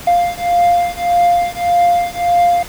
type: beating tone pair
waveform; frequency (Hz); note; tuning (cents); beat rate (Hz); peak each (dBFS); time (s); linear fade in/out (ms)
triangle; 698.5 / 700.2; F5 / F5; 0 / +4; 1.7; -12; 0.07-2.63; 5
effects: pink hiss -32 dBFS RMS until 2.68 s